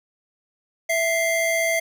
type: tone pair together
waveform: square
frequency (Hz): 659.3 / 2093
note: E5 / C7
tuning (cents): 0 / 0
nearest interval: octave + minor sixth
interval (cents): 2000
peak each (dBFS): -23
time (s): 0.89-1.8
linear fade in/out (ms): 10
effects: none